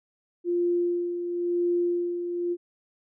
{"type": "tone with tremolo", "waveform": "sine", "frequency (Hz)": 349.2, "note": "F4", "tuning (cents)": 0, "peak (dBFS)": -21, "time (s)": [0.44, 2.57], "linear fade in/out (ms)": 50, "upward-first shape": "sine", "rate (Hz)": 0.97, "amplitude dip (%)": 55, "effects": []}